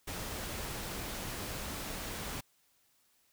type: noise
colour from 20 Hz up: pink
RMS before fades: -40 dBFS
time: 0.07-2.41 s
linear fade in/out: 10 ms
effects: white hiss -71 dBFS RMS until 3.32 s